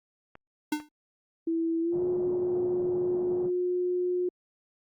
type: clicks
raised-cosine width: 0.5 ms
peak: -31 dBFS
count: 2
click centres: 0.354 / 0.801 s
type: tone with exponential decay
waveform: square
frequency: 300.9 Hz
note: D4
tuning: 42 cents sharp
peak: -23 dBFS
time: 0.72-0.89 s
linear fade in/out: 5 ms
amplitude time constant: 36 ms
type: tone with pitch glide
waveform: sine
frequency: 329.6 to 359.4 Hz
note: E4 to F4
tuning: 0 to +50 cents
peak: -25 dBFS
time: 1.47-4.29 s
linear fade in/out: 5 ms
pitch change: +150 cents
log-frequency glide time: 1.81-2.02 s
type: band-pass noise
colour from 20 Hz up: pink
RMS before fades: -41 dBFS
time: 1.91-3.51 s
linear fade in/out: 50 ms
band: 120 to 730 Hz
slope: 24 dB/octave
effects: Opus 48 kbps